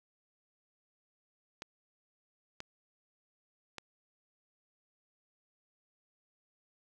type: clicks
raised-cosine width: 0.2 ms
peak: -24 dBFS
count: 3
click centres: 1.621 / 2.604 / 3.783 s
effects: none